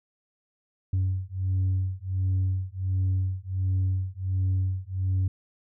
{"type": "beating tone pair", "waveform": "sine", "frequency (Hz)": [93.3, 94.7], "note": ["F#2", "F#2"], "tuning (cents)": [15, 41], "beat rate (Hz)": 1.4, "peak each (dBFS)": -25, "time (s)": [0.93, 5.28], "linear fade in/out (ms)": 5, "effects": ["tanh soft clip ceiling -20 dBFS"]}